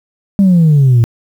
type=exponential sweep; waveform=sine; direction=down; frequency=202 to 113.2 Hz; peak=-3 dBFS; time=0.39-1.04 s; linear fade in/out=0 ms; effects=tanh soft clip ceiling -3 dBFS + 7-bit